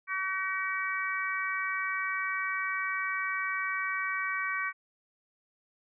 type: harmonic tone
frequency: 380 Hz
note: F#4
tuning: 46 cents sharp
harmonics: 3 / 4 / 5 / 6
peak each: -35 / -35 / -35 / -35 dBFS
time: 0.07-4.73 s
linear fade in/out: 50 ms
effects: none